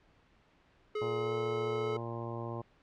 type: tone with pitch glide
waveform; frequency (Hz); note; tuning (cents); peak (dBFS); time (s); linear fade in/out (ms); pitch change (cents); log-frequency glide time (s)
square; 424.6 to 431.8; G#4 to A4; +38 to -33; -33; 0.95-1.97; 5; +29; 1.17-1.35
type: harmonic tone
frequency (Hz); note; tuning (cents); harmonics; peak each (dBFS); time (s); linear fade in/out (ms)
116.54; A#2; 0; 1 / 2 / 3 / 4 / 5 / 6 / 7 / 8 / 9; -40 / -46 / -43 / -47 / -46 / -51 / -49 / -50 / -47; 1.01-2.62; 10
effects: pink hiss -66 dBFS RMS until 2.82 s + low-pass 3000 Hz 12 dB/octave